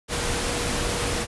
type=tone in noise; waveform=sine; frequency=479 Hz; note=A#4; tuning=47 cents sharp; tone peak=-33 dBFS; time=0.08-1.27 s; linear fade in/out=50 ms; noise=pink; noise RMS=-26 dBFS; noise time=0.08-1.27 s; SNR=-10 dB; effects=resampled to 24000 Hz